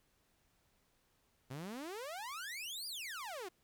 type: exponential two-way sweep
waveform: sawtooth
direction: up then down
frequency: 123.5 to 4978 to 337.8 Hz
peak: -39 dBFS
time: 1.5-3.49 s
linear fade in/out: 10 ms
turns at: 2.87 s
effects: pink hiss -75 dBFS RMS until 3.63 s